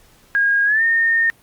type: tone with pitch glide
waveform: sine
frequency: 1630 to 1829.6 Hz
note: G#6 to A#6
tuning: -33 to -33 cents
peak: -13 dBFS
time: 0.35-1.3 s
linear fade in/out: 0 ms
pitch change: +200 cents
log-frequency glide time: 0.65-0.83 s
effects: pink hiss -52 dBFS RMS until 1.42 s + Opus 48 kbps

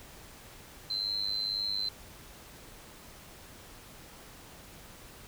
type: tone with amplitude modulation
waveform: sine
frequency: 4100 Hz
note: C8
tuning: 36 cents flat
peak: -26 dBFS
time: 0.9-1.89 s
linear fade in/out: 5 ms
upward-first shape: sine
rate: 102 Hz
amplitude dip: 90%
effects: pink hiss -51 dBFS RMS until 5.27 s

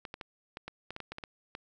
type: clicks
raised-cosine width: 0.3 ms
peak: -24 dBFS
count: 12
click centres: 0.052 / 0.141 / 0.212 / 0.571 / 0.68 / 0.906 / 0.964 / 1.003 / 1.12 / 1.184 / 1.238 / 1.551 s
effects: none

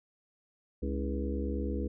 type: harmonic tone with a mistuned harmonic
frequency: 69.3 Hz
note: C#2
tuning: in tune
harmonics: 1 / 3 / 4 / 5 / 6 / 7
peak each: -33 / -38 / -39 / -40 / -41 / -41 dBFS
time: 0.82-1.88 s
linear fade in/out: 10 ms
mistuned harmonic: 5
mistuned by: -100 cents
effects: none

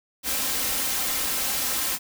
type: noise with comb filter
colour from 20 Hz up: white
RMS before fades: -26 dBFS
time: 0.23-1.99 s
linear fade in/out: 50 ms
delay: 3.8 ms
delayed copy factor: +0.5
effects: none

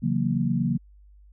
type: chord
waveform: sine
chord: F# dominant seventh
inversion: second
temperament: equal with one note detuned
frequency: 136.21 / 164.81 / 185 / 233.1 Hz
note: C#3 / E3 / F#3 / A#3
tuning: -30 / 0 / 0 / 0 cents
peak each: -27 / -28 / -27 / -26 dBFS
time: 0.02-0.78 s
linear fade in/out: 20 ms
effects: added 50 Hz sine -49 dBFS peak until 1.32 s

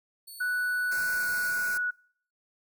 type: tone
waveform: 10% pulse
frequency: 4435 Hz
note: C#8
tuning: in tune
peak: -36 dBFS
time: 0.27-1.52 s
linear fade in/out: 10 ms
type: tone with pitch glide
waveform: sine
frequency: 1480 to 1468.1 Hz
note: F#6 to F#6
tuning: 0 to -14 cents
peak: -26 dBFS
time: 0.4-1.91 s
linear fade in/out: 10 ms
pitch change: -14 cents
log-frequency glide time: 1.14-1.26 s
type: band-stop noise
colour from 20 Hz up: white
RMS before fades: -39 dBFS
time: 0.91-1.78 s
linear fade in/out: 10 ms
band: 2500 to 4100 Hz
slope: 96 dB/octave
effects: noise-tail reverb RT60 0.6 s tail -25 dB re dry

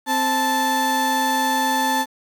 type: tone pair together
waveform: 35% pulse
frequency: 261.6 / 877.9 Hz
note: C4 / A5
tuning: 0 / -4 cents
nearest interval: octave + major sixth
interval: 2096 cents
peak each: -23 / -17 dBFS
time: 0.06-2.06 s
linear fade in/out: 50 ms
effects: 8-bit

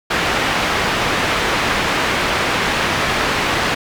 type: low-pass noise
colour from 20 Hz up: white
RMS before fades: -18 dBFS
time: 0.1-3.75 s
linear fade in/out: 10 ms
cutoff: 2300 Hz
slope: 12 dB/octave
effects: none

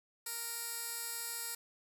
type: tone with band-pass filter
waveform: 15% pulse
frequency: 466.2 Hz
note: A#4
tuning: in tune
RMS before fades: -41 dBFS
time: 0.26-1.55 s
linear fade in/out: 5 ms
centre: 12000 Hz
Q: 1.1
effects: none

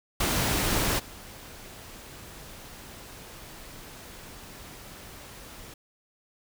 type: noise with level steps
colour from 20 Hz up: pink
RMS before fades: -26 / -45 dBFS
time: 0.2-5.74 s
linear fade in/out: 5 ms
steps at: 0.98 s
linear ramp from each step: 20 ms
effects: none

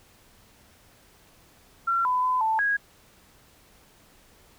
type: tone with pitch steps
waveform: sine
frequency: 1364 / 1003 / 1012 / 883 / 1649 Hz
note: F6 / B5 / B5 / A5 / G#6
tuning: -41 / +26 / +42 / +6 / -13 cents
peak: -21 dBFS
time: 1.87-2.77 s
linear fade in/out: 10 ms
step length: 180 ms
effects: pink hiss -57 dBFS RMS until 4.58 s

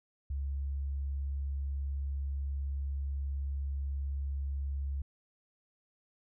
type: tone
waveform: sine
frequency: 69.3 Hz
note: C#2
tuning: in tune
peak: -32 dBFS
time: 0.3-5.02 s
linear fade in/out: 5 ms
effects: none

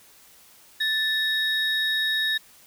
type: tone pair together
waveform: triangle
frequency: 1760 / 3765 Hz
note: A6 / A#7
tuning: 0 / +16 cents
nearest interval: octave + minor second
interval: 1316 cents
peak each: -23 dBFS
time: 0.8-2.38 s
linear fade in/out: 10 ms
effects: white hiss -53 dBFS RMS until 2.66 s

